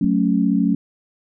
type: chord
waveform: sine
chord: F# minor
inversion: none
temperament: equal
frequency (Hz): 185 / 220 / 277.2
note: F#3 / A3 / C#4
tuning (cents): 0 / 0 / 0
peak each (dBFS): -19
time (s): 0.01-0.75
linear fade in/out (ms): 5
type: click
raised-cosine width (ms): 5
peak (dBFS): -19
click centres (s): 0.045
effects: none